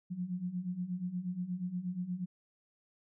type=beating tone pair; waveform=sine; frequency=174.61 / 183.01 Hz; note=F3 / F#3; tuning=0 / -19 cents; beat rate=8.4 Hz; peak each=-40 / -36 dBFS; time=0.1-2.26 s; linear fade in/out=20 ms; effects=none